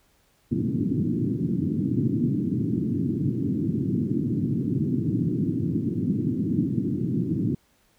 white band-pass noise, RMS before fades -25 dBFS, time 0.51-7.55 s, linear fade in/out 5 ms, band 100 to 320 Hz, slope 48 dB/octave, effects pink hiss -64 dBFS RMS until 7.98 s

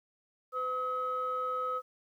sine tone pair together, 507 / 1277.6 Hz, B4 / D#6, +45 / +45 cents, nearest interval octave + major third, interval 1600 cents, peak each -36 / -31 dBFS, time 0.52-1.82 s, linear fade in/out 50 ms, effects tanh soft clip ceiling -24 dBFS + 11-bit

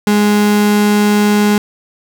35% pulse tone, 207.7 Hz, G#3, in tune, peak -7 dBFS, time 0.07-1.58 s, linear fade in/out 2 ms, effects none

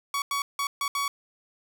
sawtooth tone bursts at uneven times, 1125 Hz, C#6, 25 cents sharp, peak -22 dBFS, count 5, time 0.14-0.22 / 0.31-0.42 / 0.59-0.67 / 0.81-0.88 / 0.95-1.08 s, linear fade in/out 2 ms, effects none

